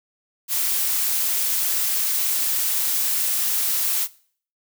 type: noise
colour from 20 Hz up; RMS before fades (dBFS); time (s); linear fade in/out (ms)
blue; -22; 0.48-4.08; 50
effects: noise-tail reverb RT60 0.5 s tail -20 dB re dry